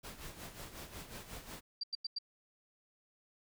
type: noise with tremolo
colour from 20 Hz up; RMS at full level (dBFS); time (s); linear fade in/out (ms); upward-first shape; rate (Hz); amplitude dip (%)
pink; -46; 0.03-1.61; 20; sine; 5.5; 65
type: tone bursts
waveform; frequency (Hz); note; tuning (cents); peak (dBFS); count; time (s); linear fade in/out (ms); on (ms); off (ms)
sine; 4700; D8; +1; -35; 4; 1.81-2.186; 5; 25; 92
effects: none